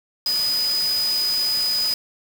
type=tone in noise; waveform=sine; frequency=4978 Hz; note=D#8; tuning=in tune; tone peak=-19 dBFS; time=0.26-1.94 s; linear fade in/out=2 ms; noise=white; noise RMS=-31 dBFS; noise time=0.26-1.94 s; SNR=+9 dB; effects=none